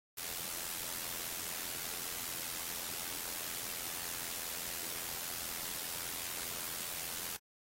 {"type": "noise with amplitude modulation", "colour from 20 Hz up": "white", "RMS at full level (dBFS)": -38, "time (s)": [0.17, 7.37], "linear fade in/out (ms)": 10, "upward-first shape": "sine", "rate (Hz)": 85, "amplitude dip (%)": 65, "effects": ["AAC 48 kbps"]}